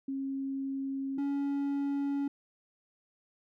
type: tone pair in turn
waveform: sine / triangle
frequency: 271.1 / 281 Hz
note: C#4 / C#4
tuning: -38 / +24 cents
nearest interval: minor second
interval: 62 cents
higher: second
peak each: -32 / -27 dBFS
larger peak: second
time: 0.08-1.18 / 1.18-2.28 s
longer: neither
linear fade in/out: 5 ms
effects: none